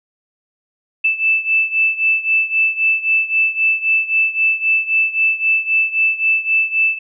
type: beating tone pair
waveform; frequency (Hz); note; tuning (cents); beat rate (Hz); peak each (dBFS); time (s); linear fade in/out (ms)
sine; 2637 / 2640.8; E7 / E7; 0 / +2; 3.8; -15 / -18; 1.04-6.99; 10
effects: none